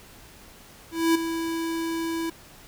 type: tone with ADSR envelope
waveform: square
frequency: 329.6 Hz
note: E4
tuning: in tune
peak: -17 dBFS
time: 0.91-2.3 s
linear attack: 240 ms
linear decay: 9 ms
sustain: -10 dB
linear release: 6 ms
effects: pink hiss -49 dBFS RMS until 2.67 s